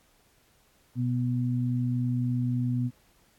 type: tone pair together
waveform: sine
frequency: 123.47 / 246.9 Hz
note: B2 / B3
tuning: 0 / 0 cents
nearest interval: octave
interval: 1200 cents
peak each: -26 / -29 dBFS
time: 0.95-2.91 s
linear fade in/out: 50 ms
effects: pink hiss -64 dBFS RMS until 3.38 s + AAC 64 kbps